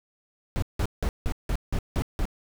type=noise bursts; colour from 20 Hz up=brown; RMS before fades=-25 dBFS; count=8; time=0.56-2.254 s; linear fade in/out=0 ms; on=63 ms; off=170 ms; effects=none